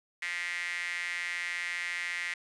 sawtooth tone with high-pass filter, 174.61 Hz, F3, in tune, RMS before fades -35 dBFS, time 0.22-2.34 s, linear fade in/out 5 ms, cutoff 2000 Hz, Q 7.5, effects resampled to 22050 Hz

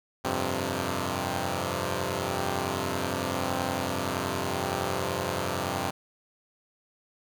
5% pulse chord, F suspended second, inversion none, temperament equal, 87.31 / 98 / 130.81 Hz, F2 / G2 / C3, 0 / 0 / 0 cents, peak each -21 dBFS, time 0.24-5.91 s, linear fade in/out 10 ms, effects none

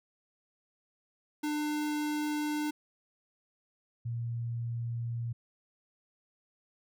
square / sine tone pair in turn, 299.6 / 117.46 Hz, D4 / A#2, +35 / +14 cents, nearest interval octave + major third, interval 1621 cents, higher first, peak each -31 / -32 dBFS, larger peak first, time 1.43-2.71 / 4.05-5.33 s, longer neither, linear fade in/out 10 ms, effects none

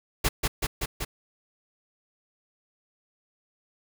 pink noise with echo, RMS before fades -23 dBFS, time 0.24-0.29 s, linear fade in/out 10 ms, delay 190 ms, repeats 4, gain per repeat -2 dB, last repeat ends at 1.05 s, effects none

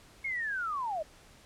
sine linear sweep, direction down, 2200 to 587.3 Hz, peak -31 dBFS, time 0.24-1.03 s, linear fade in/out 10 ms, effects pink hiss -57 dBFS RMS until 1.45 s + low-pass 10000 Hz 12 dB/octave

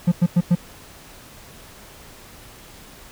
triangle tone bursts, 174.61 Hz, F3, in tune, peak -10 dBFS, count 4, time 0.07-0.554 s, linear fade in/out 10 ms, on 49 ms, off 96 ms, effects pink hiss -44 dBFS RMS until 3.11 s

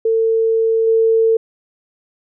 sine tone with level steps, 450 Hz, A4, 39 cents sharp, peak -12 / -10 dBFS, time 0.05-1.37 s, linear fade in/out 5 ms, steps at 0.87 s, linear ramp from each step 5 ms, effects none

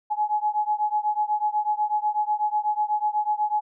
sine beating tone pair, 841 / 849.1 Hz, G#5 / G#5, +22 / +38 cents, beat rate 8.1 Hz, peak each -24 / -25 dBFS, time 0.1-3.61 s, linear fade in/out 20 ms, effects none

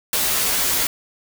white noise with comb filter, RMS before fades -20 dBFS, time 0.13-0.87 s, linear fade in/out 2 ms, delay 13 ms, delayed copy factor -0.95, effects none

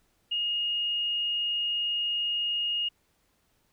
sine tone, 2857 Hz, F7, 39 cents sharp, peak -26 dBFS, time 0.31-2.89 s, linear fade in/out 10 ms, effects pink hiss -70 dBFS RMS until 3.72 s

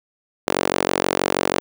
sawtooth tone with high-pass filter, 46.25 Hz, F#1, in tune, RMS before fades -21 dBFS, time 0.47-1.6 s, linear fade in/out 0 ms, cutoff 410 Hz, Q 1.3, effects none

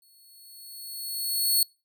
10% pulse tone with exponential growth, 4381 Hz, C#8, 21 cents flat, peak -12 dBFS, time 0.02-1.63 s, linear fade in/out 2 ms, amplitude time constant 350 ms, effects noise-tail reverb RT60 0.3 s tail -24 dB re dry

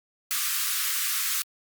white high-pass noise, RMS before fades -27 dBFS, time 0.31-1.42 s, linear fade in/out 0 ms, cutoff 1100 Hz, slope 96 dB/octave, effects Opus 48 kbps

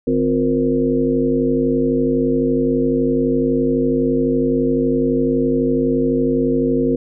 harmonic tone with a mistuned harmonic, 51.9 Hz, G#1, in tune, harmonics 1 / 3 / 5 / 7 / 9 / 10, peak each -29 / -26 / -17 / -22 / -19 / -29 dBFS, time 0.07-6.96 s, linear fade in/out 5 ms, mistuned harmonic 7, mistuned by -47 cents, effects none

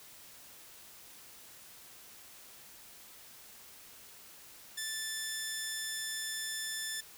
10% pulse tone, 1760 Hz, A6, in tune, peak -27 dBFS, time 4.77-7.01 s, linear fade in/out 10 ms, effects white hiss -54 dBFS RMS until 7.17 s

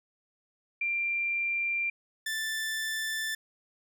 sine / sawtooth tone pair in turn, 2373 / 1763.9 Hz, D7 / A6, +17 / +4 cents, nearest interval perfect fourth, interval 513 cents, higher first, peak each -27 dBFS, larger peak neither, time 0.81-1.9 / 2.26-3.35 s, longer neither, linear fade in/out 5 ms, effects none

